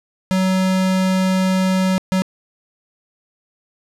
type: tone bursts at uneven times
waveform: square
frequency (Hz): 187.5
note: F#3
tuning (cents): +23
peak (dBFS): -15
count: 2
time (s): 0.31-1.98 / 2.12-2.22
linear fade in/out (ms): 0
effects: low-pass 10000 Hz 12 dB/octave + 8-bit